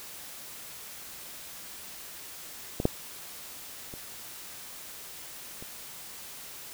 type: clicks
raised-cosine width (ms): 2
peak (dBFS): -16 / -8 / -28 / -29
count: 4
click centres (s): 2.801 / 2.854 / 3.939 / 5.625
effects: white hiss -44 dBFS RMS until 6.73 s